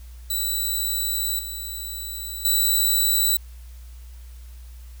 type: tone with level steps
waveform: 5% pulse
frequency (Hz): 3951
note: B7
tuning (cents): 0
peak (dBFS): -15 / -23 / -10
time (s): 0.3-3.37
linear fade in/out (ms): 5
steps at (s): 1.39 / 2.45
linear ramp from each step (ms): 2
effects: added 60 Hz sine -38 dBFS peak until 5 s + white hiss -55 dBFS RMS until 5 s